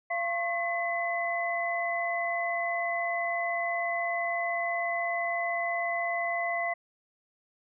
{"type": "tone cluster", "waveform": "sine", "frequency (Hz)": [687, 1085, 2016], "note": ["F5", "C#6", "B6"], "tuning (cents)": [-29, -37, 35], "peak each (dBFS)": [-30, -38, -31], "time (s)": [0.1, 6.74], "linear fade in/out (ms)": 10, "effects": []}